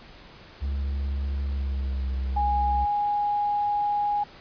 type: tone with pitch glide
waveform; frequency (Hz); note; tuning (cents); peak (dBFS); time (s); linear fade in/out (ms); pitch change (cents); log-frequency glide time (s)
triangle; 69.2 to 65.62; C#2 to C2; -2 to +6; -23; 0.61-2.86; 20; -92; 1.44-2.11
type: tone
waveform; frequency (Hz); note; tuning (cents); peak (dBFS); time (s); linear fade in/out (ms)
sine; 825; G#5; -12; -22; 2.36-4.24; 10
effects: pink hiss -48 dBFS RMS until 4.4 s + resampled to 11025 Hz